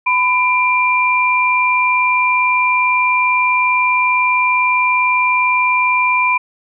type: tone pair together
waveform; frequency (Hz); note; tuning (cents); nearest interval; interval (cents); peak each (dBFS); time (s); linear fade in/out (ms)
sine; 1002.3 / 2375; B5 / D7; +25 / +19; octave + minor third; 1494; -14; 0.06-6.38; 10
effects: none